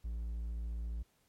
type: tone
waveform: triangle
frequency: 57 Hz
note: A#1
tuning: 38 cents flat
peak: -34 dBFS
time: 0.04-1.03 s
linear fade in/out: 10 ms
effects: pink hiss -73 dBFS RMS until 1.28 s + MP3 64 kbps